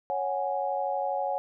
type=chord; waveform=sine; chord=C# suspended fourth; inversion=none; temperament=just; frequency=554.4 / 739.2 / 831.5 Hz; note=C#5 / F#5 / G#5; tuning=0 / -2 / +2 cents; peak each=-31 dBFS; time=0.1-1.38 s; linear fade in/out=0 ms; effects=none